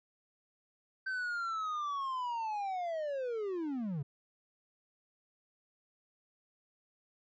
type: linear sweep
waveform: triangle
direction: down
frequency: 1553 to 129.7 Hz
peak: -32 dBFS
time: 1.06-4.03 s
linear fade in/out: 10 ms
effects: resampled to 16000 Hz